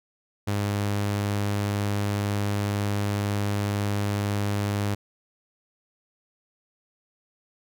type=tone; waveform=sawtooth; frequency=102 Hz; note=G#2; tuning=31 cents flat; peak=-20 dBFS; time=0.47-4.95 s; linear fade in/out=10 ms; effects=none